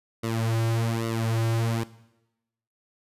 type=tone with flanger; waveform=sawtooth; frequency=114 Hz; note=A#2; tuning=38 cents flat; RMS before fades=-26 dBFS; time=0.23-1.84 s; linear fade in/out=10 ms; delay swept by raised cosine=1.2 to 4.7 ms; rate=1.2 Hz; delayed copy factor=-0.9; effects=noise-tail reverb RT60 0.9 s tail -17 dB re dry + resampled to 32000 Hz